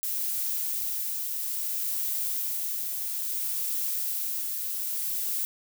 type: noise with tremolo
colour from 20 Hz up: violet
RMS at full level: -29 dBFS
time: 0.03-5.45 s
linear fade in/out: 0 ms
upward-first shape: triangle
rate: 0.6 Hz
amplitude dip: 30%
effects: none